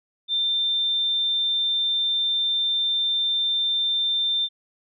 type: tone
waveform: sine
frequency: 3580 Hz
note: A7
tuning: 29 cents sharp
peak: -20 dBFS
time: 0.28-4.49 s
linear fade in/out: 50 ms
effects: none